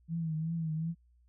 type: tone with vibrato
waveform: sine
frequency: 161.5 Hz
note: E3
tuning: 35 cents flat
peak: -31 dBFS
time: 0.08-0.95 s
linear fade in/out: 50 ms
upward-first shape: triangle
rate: 2.7 Hz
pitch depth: 74 cents each way
effects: added 60 Hz sine -62 dBFS peak until 1.28 s